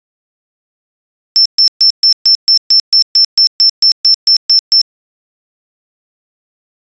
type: tone bursts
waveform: sine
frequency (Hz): 5350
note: E8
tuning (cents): +25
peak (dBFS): -4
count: 16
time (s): 1.36-4.814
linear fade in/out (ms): 0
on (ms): 94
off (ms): 130
effects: resampled to 16000 Hz